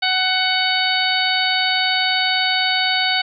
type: harmonic tone with a mistuned harmonic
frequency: 748 Hz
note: F#5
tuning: 19 cents sharp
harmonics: 1 / 2 / 3 / 4 / 5 / 6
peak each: -23 / -23 / -23 / -23 / -23 / -23 dBFS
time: 0.02-3.22 s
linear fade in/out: 10 ms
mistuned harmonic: 3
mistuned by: -19 cents
effects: none